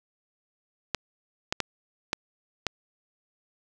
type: clicks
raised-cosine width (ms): 0.2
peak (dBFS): -8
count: 5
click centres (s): 0.947 / 1.525 / 1.603 / 2.131 / 2.667
effects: none